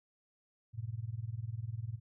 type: tone with tremolo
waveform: sine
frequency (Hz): 113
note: A2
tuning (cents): +47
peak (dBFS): -33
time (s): 0.73-2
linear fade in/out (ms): 50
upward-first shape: sine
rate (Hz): 20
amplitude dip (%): 90
effects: none